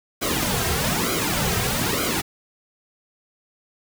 pink noise with flanger, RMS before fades -23 dBFS, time 0.21-2.22 s, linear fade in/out 20 ms, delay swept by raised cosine 1.1 to 3.5 ms, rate 1.1 Hz, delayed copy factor -0.85, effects none

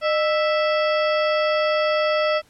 harmonic tone with a mistuned harmonic, 659 Hz, E5, 1 cent flat, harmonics 1 / 2 / 3 / 4 / 5 / 7 / 8, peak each -19 / -25 / -29 / -31 / -33 / -36 / -37 dBFS, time 0.01-2.42 s, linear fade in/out 50 ms, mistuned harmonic 1, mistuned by -130 cents, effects pink hiss -57 dBFS RMS until 2.49 s + low-pass 12000 Hz 12 dB/octave

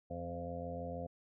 harmonic tone with a mistuned harmonic, 86.4 Hz, F2, 18 cents flat, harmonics 1 / 2 / 3 / 5 / 6 / 7 / 8, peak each -46 / -47 / -48 / -53 / -44 / -52 / -46 dBFS, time 0.1-1.07 s, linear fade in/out 10 ms, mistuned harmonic 2, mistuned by -21 cents, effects none

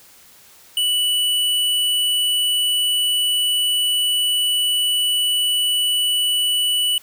square tone, 2960 Hz, F#7, in tune, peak -17 dBFS, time 0.77-6.98 s, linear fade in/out 2 ms, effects white hiss -48 dBFS RMS until 7.02 s

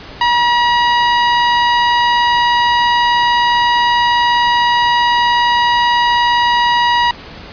sawtooth tone, 959 Hz, A#5, 49 cents sharp, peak -6 dBFS, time 0.21-7.11 s, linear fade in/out 2 ms, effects pink hiss -33 dBFS RMS until 7.52 s + resampled to 11025 Hz

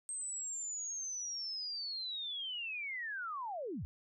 sine linear sweep, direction down, 8372 to 56.6 Hz, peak -38 dBFS, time 0.09-3.85 s, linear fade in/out 0 ms, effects none

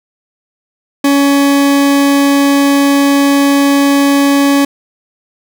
40% pulse tone, 280.5 Hz, C#4, 21 cents sharp, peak -6 dBFS, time 1.04-4.65 s, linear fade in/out 5 ms, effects none

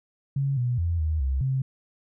sine tone with pitch steps, 138.1 / 122.8 / 85 / 78.4 / 66.6 / 132.5 Hz, C#3 / B2 / F2 / D#2 / C2 / C3, -6 / -9 / -46 / +14 / +31 / +22 cents, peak -22 dBFS, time 0.36-1.62 s, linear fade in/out 5 ms, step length 210 ms, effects none

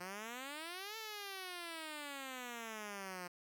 5% pulse exponential two-way sweep, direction up then down, 175.4 to 448.7 to 175.4 Hz, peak -33 dBFS, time 0-3.28 s, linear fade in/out 10 ms, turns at 0.97 s, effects none

